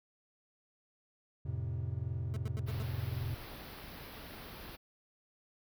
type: chord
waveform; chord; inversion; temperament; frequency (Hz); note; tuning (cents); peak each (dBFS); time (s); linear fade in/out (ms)
triangle; F major; none; equal; 87.31 / 110 / 130.81; F2 / A2 / C3; 0 / 0 / 0; -37; 1.45-3.35; 10
type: tone bursts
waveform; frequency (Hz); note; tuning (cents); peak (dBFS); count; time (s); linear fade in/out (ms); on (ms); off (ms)
25% pulse; 217.1; A3; -23; -39; 5; 2.34-2.824; 0; 24; 91
type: band-stop noise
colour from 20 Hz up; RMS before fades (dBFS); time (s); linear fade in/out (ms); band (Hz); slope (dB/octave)
pink; -48; 2.66-4.77; 20; 5100 to 11000; 48
effects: none